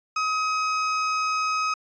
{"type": "tone", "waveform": "35% pulse", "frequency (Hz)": 1267, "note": "D#6", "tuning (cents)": 31, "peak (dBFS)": -21, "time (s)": [0.16, 1.74], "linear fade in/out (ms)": 5, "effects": ["resampled to 16000 Hz"]}